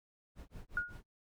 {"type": "noise with tremolo", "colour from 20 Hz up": "brown", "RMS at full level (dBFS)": -47, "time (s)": [0.35, 1.06], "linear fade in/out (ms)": 50, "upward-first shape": "sine", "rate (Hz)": 5.4, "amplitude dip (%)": 100}
{"type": "tone with exponential decay", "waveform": "sine", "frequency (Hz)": 1437, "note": "F6", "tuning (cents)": 49, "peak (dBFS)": -28, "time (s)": [0.77, 1], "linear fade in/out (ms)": 2, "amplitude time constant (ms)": 49}
{"effects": []}